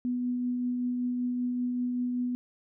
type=tone with tremolo; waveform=sine; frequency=246.9 Hz; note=B3; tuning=in tune; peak=-26 dBFS; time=0.05-2.35 s; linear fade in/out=0 ms; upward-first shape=triangle; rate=5.2 Hz; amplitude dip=25%; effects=none